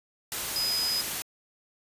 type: tone in noise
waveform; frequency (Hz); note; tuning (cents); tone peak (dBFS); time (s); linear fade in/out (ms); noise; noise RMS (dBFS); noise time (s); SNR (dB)
sine; 5000; D#8; +8; -26; 0.56-1.01; 0; white; -32; 0.32-1.22; +3
effects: resampled to 32000 Hz